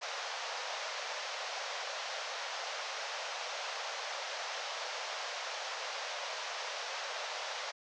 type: band-pass noise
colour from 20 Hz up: pink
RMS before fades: -40 dBFS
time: 0.01-7.72 s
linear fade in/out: 20 ms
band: 520 to 6300 Hz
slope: 48 dB/octave
effects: none